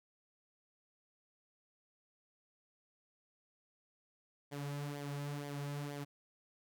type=tone with flanger; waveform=sawtooth; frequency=143.7 Hz; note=D3; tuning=37 cents flat; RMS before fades=-42 dBFS; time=4.51-6.05 s; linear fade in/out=20 ms; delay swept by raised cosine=0.74 to 4.34 ms; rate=2.1 Hz; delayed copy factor=-0.6; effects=none